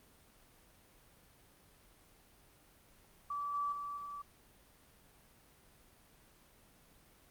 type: tone with level steps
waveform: sine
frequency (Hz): 1155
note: D6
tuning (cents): -29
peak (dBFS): -36 / -33 / -39 / -42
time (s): 3.3-4.22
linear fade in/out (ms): 5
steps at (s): 3.54 / 3.72 / 3.97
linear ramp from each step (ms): 2
effects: pink hiss -64 dBFS RMS until 7.3 s + Opus 32 kbps